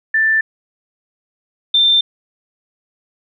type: tone pair in turn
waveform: sine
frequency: 1770 / 3577 Hz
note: A6 / A7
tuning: +10 / +28 cents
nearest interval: octave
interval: 1218 cents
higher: second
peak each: -11 / -9 dBFS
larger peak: second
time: 0.14-0.41 / 1.74-2.01 s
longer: neither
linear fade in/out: 5 ms
effects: none